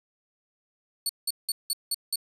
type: tone bursts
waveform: 20% pulse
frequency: 4435 Hz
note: C#8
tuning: in tune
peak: -19 dBFS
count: 6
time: 1.06-2.158 s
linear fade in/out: 2 ms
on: 33 ms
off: 180 ms
effects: resampled to 32000 Hz + 10-bit